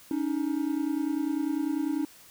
triangle tone pair together, 282.4 / 312.5 Hz, C#4 / D#4, +32 / +8 cents, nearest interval major second, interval 176 cents, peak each -27 dBFS, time 0.11-2.05 s, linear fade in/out 2 ms, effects white hiss -53 dBFS RMS until 2.3 s

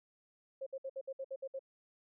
sine tone bursts, 536 Hz, C5, 42 cents sharp, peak -38 dBFS, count 9, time 0.61-1.593 s, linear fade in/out 10 ms, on 55 ms, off 61 ms, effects none

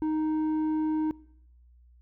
square tone with low-pass filter, 311.1 Hz, D#4, in tune, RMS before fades -28 dBFS, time 0.02-1.11 s, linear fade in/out 0 ms, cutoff 660 Hz, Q 1.7, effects noise-tail reverb RT60 0.8 s tail -23 dB re dry + added 60 Hz sine -54 dBFS peak until 2.01 s

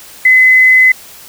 sine tone, 2030 Hz, B6, 47 cents sharp, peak -3 dBFS, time 0.25-0.92 s, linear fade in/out 5 ms, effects white hiss -35 dBFS RMS until 1.28 s

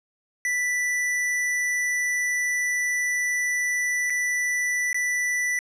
square tone with dropouts, 1975.5 Hz, B6, in tune, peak -23 dBFS, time 0.45-5.59 s, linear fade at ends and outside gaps 1 ms, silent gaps 4.099-4.103 / 4.93-4.944 s, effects low-pass 11000 Hz 12 dB/octave

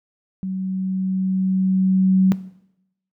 sine tone with level ramp, 188.5 Hz, F#3, 32 cents sharp, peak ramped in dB -23 to -11 dBFS, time 0.43-2.32 s, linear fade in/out 0 ms, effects noise-tail reverb RT60 0.8 s tail -17 dB re dry

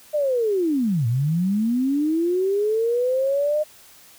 sine linear two-way sweep, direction down then up, 615 to 111.2 to 615 Hz, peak -18 dBFS, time 0.13-3.64 s, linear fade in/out 20 ms, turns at 1.07 s, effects white hiss -49 dBFS RMS until 4.18 s

